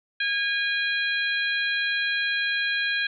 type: harmonic tone with a mistuned harmonic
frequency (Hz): 817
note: G#5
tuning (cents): -29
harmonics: 2 / 3 / 4 / 5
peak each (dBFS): -25 / -29 / -31 / -33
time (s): 0.2-3.07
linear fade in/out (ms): 5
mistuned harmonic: 5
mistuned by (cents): -19
effects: none